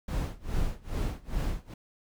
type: noise with tremolo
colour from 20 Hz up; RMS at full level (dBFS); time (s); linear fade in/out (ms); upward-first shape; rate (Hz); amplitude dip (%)
brown; -28; 0.08-1.74; 5; sine; 2.4; 95
effects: none